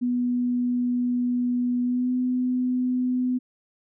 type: tone with pitch glide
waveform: sine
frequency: 245.6 to 251.5 Hz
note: B3 to B3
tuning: -9 to +32 cents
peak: -21 dBFS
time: 0.01-3.39 s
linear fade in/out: 20 ms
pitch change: +41 cents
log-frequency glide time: 1.83-2.11 s
effects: none